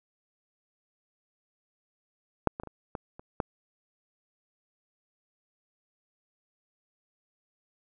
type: clicks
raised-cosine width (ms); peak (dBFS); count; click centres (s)
1; -7 / -21 / -25 / -27 / -20 / -30 / -13; 7; 2.473 / 2.599 / 2.635 / 2.673 / 2.952 / 3.195 / 3.402
effects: none